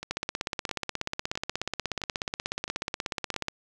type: two click trains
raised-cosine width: 0.2 ms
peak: -12 / -19 dBFS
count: 57 / 6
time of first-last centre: 0.11-3.483 / 0.03-3.341 s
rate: 16.6 / 1.51 Hz
effects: none